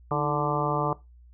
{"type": "harmonic tone with a mistuned harmonic", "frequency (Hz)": 146.83, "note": "D3", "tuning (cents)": 0, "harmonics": [1, 2, 3, 4, 5, 6, 7, 8], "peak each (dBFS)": [-29, -34, -31, -32, -32, -32, -33, -31], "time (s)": [0.11, 0.93], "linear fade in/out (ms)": 2, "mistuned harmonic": 2, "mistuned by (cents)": 110, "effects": ["noise-tail reverb RT60 0.2 s tail -18 dB re dry", "added 60 Hz sine -49 dBFS peak until 1.33 s"]}